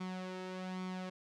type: tone with flanger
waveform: sawtooth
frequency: 185 Hz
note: F#3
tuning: in tune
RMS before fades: -42 dBFS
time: 0-1.1 s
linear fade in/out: 10 ms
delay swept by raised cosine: 0.88 to 2.28 ms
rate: 1.2 Hz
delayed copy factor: +0.55
effects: low-pass 5000 Hz 12 dB/octave